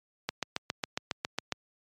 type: click train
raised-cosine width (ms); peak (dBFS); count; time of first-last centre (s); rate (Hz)
0.2; -12; 10; 0.29-1.523; 7.3
effects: high-pass 100 Hz 12 dB/octave + MP3 96 kbps